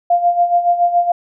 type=tone with tremolo; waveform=sine; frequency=698.5 Hz; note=F5; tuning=in tune; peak=-8 dBFS; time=0.1-1.12 s; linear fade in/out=5 ms; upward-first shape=sine; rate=7.1 Hz; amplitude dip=70%; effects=none